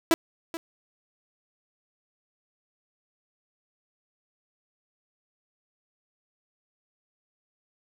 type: tone with echo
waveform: sawtooth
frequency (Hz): 330.4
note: E4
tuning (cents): +4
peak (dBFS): -13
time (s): 0.11-0.14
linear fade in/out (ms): 0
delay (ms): 430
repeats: 1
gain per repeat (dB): -15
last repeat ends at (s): 0.57
effects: none